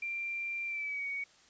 sine tone with pitch glide, 2368 to 2242 Hz, D7 to C#7, +14 to +19 cents, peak -34 dBFS, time 0.02-1.24 s, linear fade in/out 5 ms, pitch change -95 cents, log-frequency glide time 0.66-1.05 s, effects white hiss -62 dBFS RMS until 1.49 s + resampled to 16000 Hz

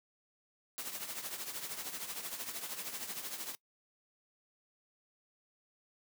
white noise with tremolo, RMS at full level -39 dBFS, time 0.78-3.55 s, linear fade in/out 0 ms, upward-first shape triangle, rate 13 Hz, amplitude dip 70%, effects noise-tail reverb RT60 0.1 s tail -22 dB re dry + high-pass 150 Hz 12 dB/octave

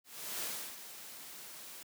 white noise with ADSR envelope, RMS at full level -38 dBFS, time 0.04-1.83 s, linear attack 380 ms, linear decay 340 ms, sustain -11 dB, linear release 4 ms, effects high-pass 150 Hz 12 dB/octave

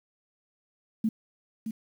sine tone with echo, 221.2 Hz, A3, 9 cents sharp, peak -22 dBFS, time 1.04-1.09 s, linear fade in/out 5 ms, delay 620 ms, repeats 1, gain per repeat -8 dB, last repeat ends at 1.71 s, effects 9-bit

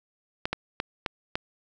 clicks, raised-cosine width 0.3 ms, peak -11 dBFS, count 5, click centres 0.455 / 0.53 / 0.801 / 1.062 / 1.355 s, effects none

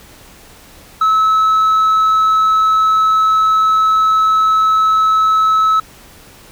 triangle tone with hard clipping, 1297 Hz, E6, 28 cents flat, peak -8 dBFS, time 1.01-5.8 s, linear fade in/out 5 ms, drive 1 dB, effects pink hiss -41 dBFS RMS until 6.51 s

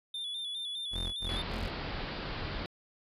triangle tone with vibrato, 3500 Hz, A7, 10 cents flat, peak -34 dBFS, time 0.14-1.42 s, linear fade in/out 5 ms, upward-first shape square, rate 4.9 Hz, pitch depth 46 cents each way
30% pulse tone bursts, 43.28 Hz, F1, 15 cents flat, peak -32 dBFS, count 3, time 0.91-1.71 s, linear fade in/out 50 ms, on 220 ms, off 70 ms
pink low-pass noise, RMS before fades -38 dBFS, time 1.29-2.66 s, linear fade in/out 0 ms, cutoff 4900 Hz, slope 96 dB/octave
effects resampled to 32000 Hz

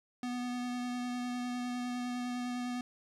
square tone with vibrato, 246.2 Hz, B3, 5 cents flat, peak -35 dBFS, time 0.23-2.81 s, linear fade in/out 2 ms, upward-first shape sine, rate 9.9 Hz, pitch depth 12 cents each way, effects low-pass 8000 Hz 12 dB/octave + 11-bit

